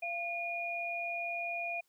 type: tone pair together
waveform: sine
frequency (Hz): 687.2 / 2439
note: F5 / D#7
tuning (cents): -28 / -35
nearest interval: octave + minor seventh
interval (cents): 2193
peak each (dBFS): -38 / -36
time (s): 0.02-1.81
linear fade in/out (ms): 10
effects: white hiss -75 dBFS RMS until 1.88 s